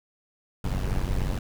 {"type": "noise with amplitude modulation", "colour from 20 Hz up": "brown", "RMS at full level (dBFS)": -23, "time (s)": [0.64, 1.39], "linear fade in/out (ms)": 5, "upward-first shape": "sine", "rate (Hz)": 94, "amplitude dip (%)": 80, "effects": []}